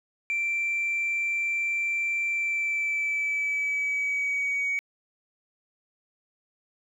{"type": "tone with pitch glide", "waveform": "sine", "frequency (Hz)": [2349, 2251], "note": ["D7", "C#7"], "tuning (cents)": [0, 26], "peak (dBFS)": -23, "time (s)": [0.3, 4.79], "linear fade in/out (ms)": 0, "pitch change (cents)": -74, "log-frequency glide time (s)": [2.28, 4.66], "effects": ["tanh soft clip ceiling -22 dBFS", "10-bit"]}